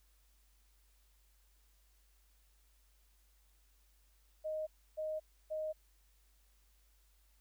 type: tone bursts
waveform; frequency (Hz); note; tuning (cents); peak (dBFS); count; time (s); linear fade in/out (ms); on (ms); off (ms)
sine; 622.3; D#5; 0; -36; 3; 4.44-5.73; 20; 230; 300
effects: added 50 Hz sine -67 dBFS peak until 7.4 s + white hiss -74 dBFS RMS until 7.4 s

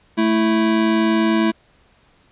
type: tone pair together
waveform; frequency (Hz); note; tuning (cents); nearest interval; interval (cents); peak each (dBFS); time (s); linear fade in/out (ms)
square; 220 / 329.6; A3 / E4; 0 / 0; perfect fifth; 700; -18; 0.17-1.52; 20
effects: pink hiss -56 dBFS RMS until 2.31 s + resampled to 8000 Hz

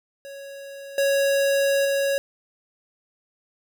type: tone with level steps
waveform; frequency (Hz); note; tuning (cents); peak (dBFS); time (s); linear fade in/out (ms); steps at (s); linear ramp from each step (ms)
square; 554.4; C#5; 0; -37 / -19 / -21; 0.25-2.18; 0; 0.98 / 1.85; 2
effects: none

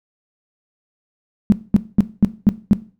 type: tone bursts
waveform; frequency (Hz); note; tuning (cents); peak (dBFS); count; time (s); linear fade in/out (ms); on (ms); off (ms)
sine; 207; G#3; -5; -6; 6; 1.5-2.732; 0; 22; 220
effects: noise-tail reverb RT60 0.4 s tail -17 dB re dry

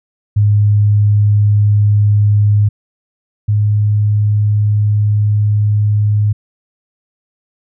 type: tone pair in turn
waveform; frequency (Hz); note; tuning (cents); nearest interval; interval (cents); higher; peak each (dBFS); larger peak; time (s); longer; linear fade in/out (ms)
sine; 103.83 / 104.73; G#2 / G#2; 0 / +15; unison; 15; second; -7 / -9; first; 0.36-2.69 / 3.48-6.33; second; 10
effects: none

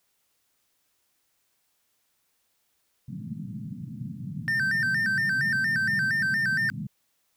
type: band-pass noise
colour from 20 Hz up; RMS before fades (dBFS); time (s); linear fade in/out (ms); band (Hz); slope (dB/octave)
white; -36; 3.08-6.87; 5; 110 to 220; 48
type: tone with vibrato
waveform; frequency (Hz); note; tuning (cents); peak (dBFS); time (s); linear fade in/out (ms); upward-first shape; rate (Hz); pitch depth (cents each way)
triangle; 1675; G#6; +14; -21; 4.48-6.7; 0; square; 4.3; 130
effects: white hiss -72 dBFS RMS until 7.36 s

